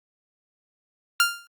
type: tone with exponential decay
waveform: sawtooth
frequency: 1396.9 Hz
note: F6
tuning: in tune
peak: -10 dBFS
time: 1.2-1.47 s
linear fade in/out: 1 ms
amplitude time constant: 58 ms
effects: Opus 48 kbps